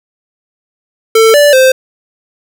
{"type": "tone with pitch steps", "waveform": "square", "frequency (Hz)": [446.6, 583, 521], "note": ["A4", "D5", "C5"], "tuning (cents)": [26, -13, -7], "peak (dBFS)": -4, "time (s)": [1.15, 1.72], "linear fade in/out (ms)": 5, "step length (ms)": 190, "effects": []}